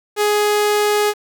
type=tone; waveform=sawtooth; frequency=417.2 Hz; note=G#4; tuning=8 cents sharp; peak=-10 dBFS; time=0.16-1.14 s; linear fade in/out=50 ms; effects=7-bit